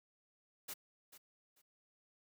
white noise with echo, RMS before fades -45 dBFS, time 0.68-0.74 s, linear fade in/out 10 ms, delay 440 ms, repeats 2, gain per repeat -13 dB, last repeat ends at 1.62 s, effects high-pass 150 Hz 12 dB/octave

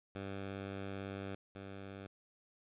10% pulse tone pair in turn, 98 / 98 Hz, G2 / G2, 0 / 0 cents, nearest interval unison, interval 0 cents, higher neither, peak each -33 / -38 dBFS, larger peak first, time 0.15-1.35 / 1.55-2.07 s, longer first, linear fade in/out 5 ms, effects resampled to 8000 Hz + 12-bit

